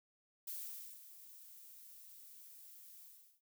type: noise with ADSR envelope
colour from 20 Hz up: violet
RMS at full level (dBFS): -44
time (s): 0.47-3.41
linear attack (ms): 7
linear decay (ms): 520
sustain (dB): -13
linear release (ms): 380
effects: none